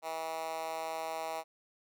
10% pulse tone with high-pass filter, 161.4 Hz, E3, 36 cents flat, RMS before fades -38 dBFS, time 0.02-1.44 s, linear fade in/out 50 ms, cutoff 710 Hz, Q 2.2, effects none

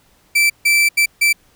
40% pulse tone bursts at uneven times, 2332 Hz, D7, 13 cents flat, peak -10 dBFS, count 4, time 0.35-0.5 / 0.65-0.89 / 0.97-1.06 / 1.21-1.33 s, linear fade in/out 10 ms, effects pink hiss -55 dBFS RMS until 1.55 s

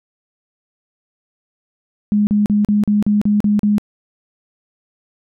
sine tone bursts, 207.7 Hz, G#3, in tune, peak -11 dBFS, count 9, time 2.12-3.782 s, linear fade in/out 0 ms, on 150 ms, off 39 ms, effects none

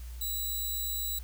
5% pulse tone, 3929 Hz, B7, 10 cents flat, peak -24 dBFS, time 0.21-1.19 s, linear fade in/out 5 ms, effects added 60 Hz sine -39 dBFS peak until 1.23 s + white hiss -55 dBFS RMS until 1.23 s

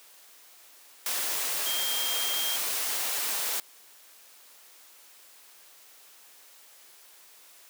sine tone in noise, 3206 Hz, G7, 38 cents sharp, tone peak -31 dBFS, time 1.66-2.56 s, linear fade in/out 2 ms, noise white, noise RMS -30 dBFS, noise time 1.06-3.6 s, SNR -4 dB, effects white hiss -54 dBFS RMS until 7.69 s + high-pass 400 Hz 12 dB/octave

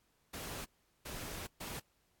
pink noise bursts at uneven times, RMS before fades -44 dBFS, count 3, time 0.33-0.65 / 1.05-1.47 / 1.6-1.8 s, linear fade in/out 10 ms, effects pink hiss -75 dBFS RMS until 2.2 s + AAC 64 kbps

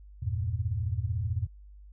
sine chord, E diminished, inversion none, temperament equal with one note detuned, 82.41 / 98 / 116.14 Hz, E2 / G2 / Bb2, 0 / 0 / -6 cents, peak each -32 dBFS, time 0.22-1.47 s, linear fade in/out 10 ms, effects added 50 Hz sine -47 dBFS peak until 1.92 s

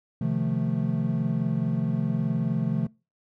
triangle chord, F dominant seventh, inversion second, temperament equal, 130.81 / 155.56 / 174.61 / 220 Hz, C3 / Eb3 / F3 / A3, 0 / 0 / 0 / 0 cents, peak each -27 dBFS, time 0.21-2.87 s, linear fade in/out 5 ms, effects noise-tail reverb RT60 0.3 s tail -24 dB re dry

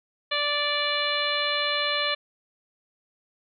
harmonic tone, 585 Hz, D5, 7 cents flat, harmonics 1 / 2 / 3 / 4 / 5 / 6 / 7, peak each -31 / -31 / -31 / -31 / -31 / -31 / -31 dBFS, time 0.31-2.15 s, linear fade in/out 10 ms, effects none

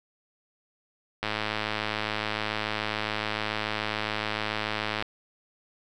click train, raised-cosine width 0.3 ms, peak -12 dBFS, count 407, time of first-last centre 1.23-5.024 s, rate 107 Hz, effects none

